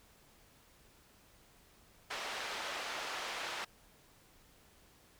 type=band-pass noise; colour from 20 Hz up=pink; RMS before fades=-41 dBFS; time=2.1-3.65 s; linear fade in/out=10 ms; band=700 to 4500 Hz; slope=12 dB/octave; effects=pink hiss -64 dBFS RMS until 5.19 s